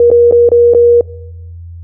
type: tone with dropouts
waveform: sine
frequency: 475.7 Hz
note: A#4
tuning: 35 cents sharp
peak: -3 dBFS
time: 0-1.01 s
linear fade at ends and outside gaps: 2 ms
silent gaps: 0.103-0.114 / 0.312-0.323 / 0.49-0.517 / 0.737-0.747 s
effects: noise-tail reverb RT60 1.0 s tail -23 dB re dry + added 85 Hz sine -26 dBFS peak until 1.83 s